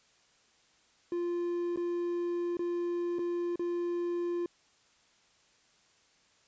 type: tone with dropouts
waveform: triangle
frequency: 347.8 Hz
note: F4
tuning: 7 cents flat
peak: -28 dBFS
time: 1.12-4.46 s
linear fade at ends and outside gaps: 2 ms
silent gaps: 1.761-1.773 / 2.57-2.592 / 3.186-3.191 / 3.558-3.594 s
effects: white hiss -66 dBFS RMS until 6.47 s + resampled to 16000 Hz